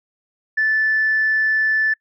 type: tone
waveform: sine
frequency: 1752 Hz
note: A6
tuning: 8 cents flat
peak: -14 dBFS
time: 0.57-1.94 s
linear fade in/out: 10 ms
effects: noise-tail reverb RT60 0.1 s tail -25 dB re dry + tanh soft clip ceiling -10 dBFS